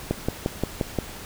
click train, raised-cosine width 2 ms, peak -9 dBFS, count 6, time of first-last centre 0.11-0.987 s, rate 5.7 Hz, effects pink hiss -39 dBFS RMS until 1.25 s

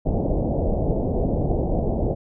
pink low-pass noise, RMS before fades -22 dBFS, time 0.05-2.15 s, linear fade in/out 20 ms, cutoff 720 Hz, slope 48 dB/octave, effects none

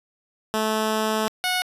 10% pulse tone pair in turn, 217.6 / 731.9 Hz, A3 / F#5, -19 / -19 cents, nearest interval octave + major sixth, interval 2100 cents, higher second, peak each -13 dBFS, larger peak neither, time 0.54-1.28 / 1.44-1.62 s, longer first, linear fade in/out 0 ms, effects resampled to 32000 Hz

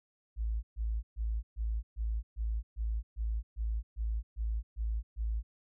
sine tone bursts, 55 Hz, A1, in tune, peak -30 dBFS, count 13, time 0.36-5.43 s, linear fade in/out 50 ms, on 270 ms, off 130 ms, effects none

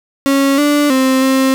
35% pulse tone with pitch steps, 275.2 / 292.3 / 262.4 / 265.1 Hz, C#4 / D4 / C4 / C4, -12 / -8 / +5 / +23 cents, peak -8 dBFS, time 0.26-1.54 s, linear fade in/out 0 ms, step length 320 ms, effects none

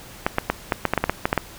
clicks, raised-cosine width 0.5 ms, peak -3 dBFS, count 12, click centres 0.265 / 0.384 / 0.5 / 0.722 / 0.853 / 0.936 / 0.977 / 1.04 / 1.096 / 1.255 / 1.329 / 1.377 s, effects pink hiss -42 dBFS RMS until 1.58 s

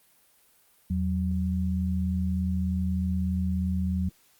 sine tone pair together, 82.41 / 185.7 Hz, E2 / F#3, 0 / +7 cents, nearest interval octave + major second, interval 1407 cents, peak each -27 dBFS, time 0.9-4.09 s, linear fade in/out 5 ms, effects white hiss -62 dBFS RMS until 4.39 s + Opus 32 kbps

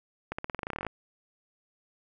accelerating click train, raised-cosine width 0.5 ms, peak -18 dBFS, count 16, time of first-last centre 0.32-0.867 s, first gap 65 ms, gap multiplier 0.91, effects none

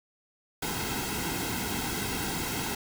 pink noise with comb filter, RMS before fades -32 dBFS, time 0.62-2.75 s, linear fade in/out 5 ms, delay 1.7 ms, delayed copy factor -0.7, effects none

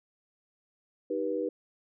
sine chord, Eb augmented, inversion none, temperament just, 311.1 / 388.9 / 486.1 Hz, Eb4 / G4 / B4, 0 / -14 / -28 cents, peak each -34 / -34 / -31 dBFS, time 1.1-1.49 s, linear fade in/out 5 ms, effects none

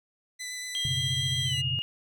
15% pulse tone with vibrato, 1999 Hz, B6, 20 cents sharp, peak -28 dBFS, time 0.39-1.62 s, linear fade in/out 20 ms, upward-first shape sine, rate 8.5 Hz, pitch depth 11 cents each way
sine tone with pitch glide, 3219 to 2851 Hz, G7 to F7, +45 to +35 cents, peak -28 dBFS, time 0.75-1.82 s, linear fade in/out 0 ms, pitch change -210 cents, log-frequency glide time 1.44-1.57 s
sine chord, F# suspended fourth, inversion none, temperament equal with one note detuned, 92.5 / 123.9 / 138.59 Hz, F#2 / B2 / C#3, 0 / +6 / 0 cents, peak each -37 / -33 / -33 dBFS, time 0.85-1.79 s, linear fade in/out 0 ms
effects none

